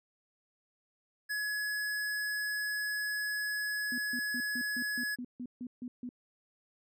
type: tone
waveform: square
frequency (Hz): 1690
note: G#6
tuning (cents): +30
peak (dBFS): -33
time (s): 1.29-5.16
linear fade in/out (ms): 20
type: tone bursts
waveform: sine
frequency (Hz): 246.9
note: B3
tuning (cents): 0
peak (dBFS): -37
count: 11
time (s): 3.92-6.091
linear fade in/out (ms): 2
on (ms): 61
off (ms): 150
effects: none